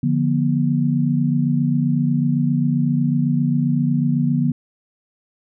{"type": "chord", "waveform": "sine", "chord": "B diminished", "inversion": "first", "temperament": "equal with one note detuned", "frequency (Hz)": [146.83, 174.61, 241.3], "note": ["D3", "F3", "B3"], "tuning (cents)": [0, 0, -40], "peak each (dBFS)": [-19, -22, -19], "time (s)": [0.03, 4.52], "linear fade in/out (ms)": 5, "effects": []}